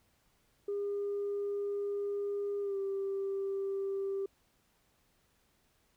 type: tone with pitch glide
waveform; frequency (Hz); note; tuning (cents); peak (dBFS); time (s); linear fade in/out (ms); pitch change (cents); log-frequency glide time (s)
sine; 404.8 to 391.9; G#4 to G4; -44 to 0; -31; 0.68-4.26; 5; -56; 2.61-2.77
effects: tanh soft clip ceiling -29 dBFS + pink hiss -72 dBFS RMS until 5.96 s